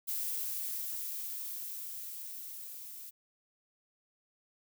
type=noise with level ramp; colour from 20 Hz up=violet; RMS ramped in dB=-35 to -47 dBFS; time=0.07-3.11 s; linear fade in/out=20 ms; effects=none